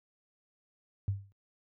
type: tone with exponential decay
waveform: sine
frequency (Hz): 98.9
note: G2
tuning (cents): +16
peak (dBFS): -24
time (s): 1.08-1.32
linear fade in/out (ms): 0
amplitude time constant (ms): 52
effects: high-pass 60 Hz 12 dB/octave